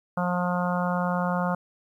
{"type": "harmonic tone", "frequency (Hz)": 178.1, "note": "F3", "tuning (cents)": 34, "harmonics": [1, 3, 4, 5, 6, 7, 8], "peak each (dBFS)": [-26, -31, -32, -33, -34, -34, -35], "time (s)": [0.17, 1.55], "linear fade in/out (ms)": 5, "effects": ["10-bit"]}